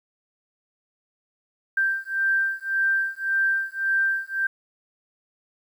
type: beating tone pair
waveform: sine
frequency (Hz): 1573 / 1574.8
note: G6 / G6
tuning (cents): +6 / +8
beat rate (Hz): 1.8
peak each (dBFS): -24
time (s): 1.77-4.47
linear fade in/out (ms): 5
effects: 9-bit